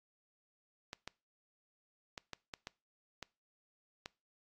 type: clicks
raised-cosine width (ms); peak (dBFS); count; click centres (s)
0.2; -25; 8; 0.931 / 1.076 / 2.178 / 2.333 / 2.538 / 2.671 / 3.227 / 4.059
effects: noise-tail reverb RT60 0.3 s tail -23 dB re dry + AAC 48 kbps